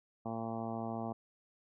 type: harmonic tone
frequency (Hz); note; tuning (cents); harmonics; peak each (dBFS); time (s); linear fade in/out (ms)
113.7; A#2; -43; 1 / 2 / 3 / 4 / 5 / 6 / 7 / 8 / 9 / 10; -45 / -40 / -47 / -48 / -49 / -43 / -45 / -51 / -52 / -53; 0.25-1.13; 10
effects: none